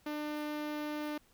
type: tone with notch filter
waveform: sawtooth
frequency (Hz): 299.5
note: D4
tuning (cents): +34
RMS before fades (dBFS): -38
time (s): 0.06-1.18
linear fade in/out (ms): 5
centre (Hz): 8000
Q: 0.67
effects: pink hiss -67 dBFS RMS until 1.33 s